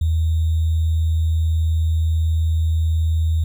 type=tone with sample-and-hold; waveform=sine; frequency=80.7 Hz; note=E2; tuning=36 cents flat; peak=-15 dBFS; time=0.01-3.44 s; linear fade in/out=5 ms; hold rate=3675 Hz; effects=none